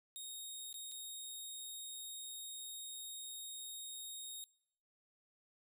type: tone with dropouts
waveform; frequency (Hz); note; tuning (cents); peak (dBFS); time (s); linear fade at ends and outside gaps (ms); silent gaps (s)
15% pulse; 3729; A#7; 0; -38; 0.16-4.44; 0; 0.728-0.742 / 0.915-0.919
effects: noise-tail reverb RT60 0.8 s tail -24 dB re dry